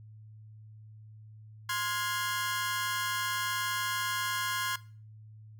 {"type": "chord", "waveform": "sawtooth", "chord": "F minor", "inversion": "second", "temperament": "equal with one note detuned", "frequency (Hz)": [1046.5, 1422.2, 1661.2], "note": ["C6", "F6", "Ab6"], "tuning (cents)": [0, 31, 0], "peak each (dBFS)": [-30, -33, -31], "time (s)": [1.69, 4.76], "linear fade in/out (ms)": 5, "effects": ["noise-tail reverb RT60 0.4 s tail -19 dB re dry", "added 108 Hz sine -48 dBFS peak until 5.59 s"]}